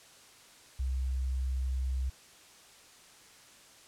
sine tone, 65 Hz, C2, 11 cents flat, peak -29 dBFS, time 0.79-2.1 s, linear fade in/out 10 ms, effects white hiss -56 dBFS RMS until 3.87 s + low-pass 9000 Hz 12 dB/octave

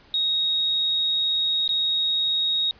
sine tone with dropouts, 3762 Hz, A#7, 15 cents sharp, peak -20 dBFS, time 0.14-2.71 s, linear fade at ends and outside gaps 1 ms, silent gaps 1.678-1.691 s, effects pink hiss -53 dBFS RMS until 2.79 s + resampled to 11025 Hz

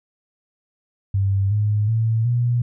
sine tone with pitch steps, 98 / 105.03 / 112.57 / 120.65 Hz, G2 / G#2 / A2 / B2, 0 / +20 / +40 / -40 cents, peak -16 dBFS, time 1.14-2.62 s, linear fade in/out 5 ms, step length 370 ms, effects none

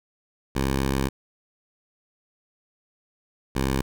10% pulse tone pair in turn, 67.3 / 66.8 Hz, C2 / C2, +49 / +36 cents, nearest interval unison, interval 13 cents, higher first, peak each -14 dBFS, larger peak neither, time 0.55-1.09 / 3.55-3.82 s, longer first, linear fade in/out 10 ms, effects none

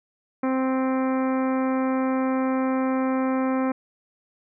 harmonic tone, 261.6 Hz, C4, in tune, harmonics 1 / 2 / 3 / 4 / 5 / 6 / 7 / 8 / 9, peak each -22 / -28 / -33 / -33 / -36 / -42 / -43 / -44 / -44 dBFS, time 0.43-3.72 s, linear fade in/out 5 ms, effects none

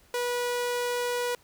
sawtooth tone, 487.2 Hz, B4, 24 cents flat, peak -23 dBFS, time 0.14-1.35 s, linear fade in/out 2 ms, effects pink hiss -60 dBFS RMS until 1.43 s

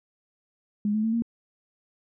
sine tone with pitch steps, 207.7 / 215.5 / 223.6 / 232.1 Hz, G#3 / A3 / A3 / A#3, 0 / -36 / +28 / -7 cents, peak -22 dBFS, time 0.85-1.222 s, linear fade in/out 2 ms, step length 93 ms, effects none

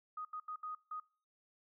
sine tone bursts at uneven times, 1246 Hz, D#6, 2 cents sharp, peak -40 dBFS, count 5, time 0.17-0.25 / 0.33-0.4 / 0.48-0.56 / 0.63-0.75 / 0.91-1 s, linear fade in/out 5 ms, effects noise-tail reverb RT60 0.4 s tail -24 dB re dry

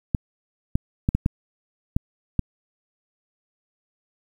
clicks, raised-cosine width 5 ms, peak -7 dBFS, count 7, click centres 0.148 / 0.755 / 1.089 / 1.15 / 1.261 / 1.965 / 2.393 s, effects 8-bit

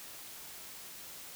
silence, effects white hiss -48 dBFS RMS until 1.35 s

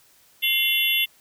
sine tone cluster, 2112 / 2747 / 3012 / 3461 / 11420 Hz, C7 / F7 / F#7 / A7 / F9, +16 / -29 / +30 / -29 / +37 cents, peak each -28 / -23 / -26 / -24 / -27 dBFS, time 0.42-1.06 s, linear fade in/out 20 ms, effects white hiss -57 dBFS RMS until 1.2 s

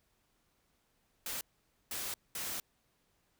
white noise bursts at uneven times, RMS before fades -39 dBFS, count 3, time 1.26-1.41 / 1.91-2.14 / 2.35-2.6 s, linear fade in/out 2 ms, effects pink hiss -75 dBFS RMS until 3.39 s

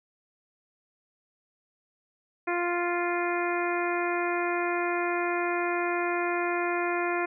harmonic tone, 349.2 Hz, F4, in tune, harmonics 1 / 2 / 3 / 4 / 5 / 6 / 7, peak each -29 / -32 / -34 / -35 / -36 / -37 / -37 dBFS, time 2.47-7.26 s, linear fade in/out 10 ms, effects none

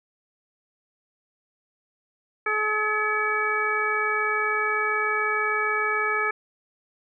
harmonic tone with a mistuned harmonic, 426.8 Hz, G#4, 47 cents sharp, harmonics 1 / 2 / 3 / 4 / 5, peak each -30 / -34 / -26 / -27 / -28 dBFS, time 2.46-6.31 s, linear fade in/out 5 ms, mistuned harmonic 5, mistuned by +110 cents, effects none

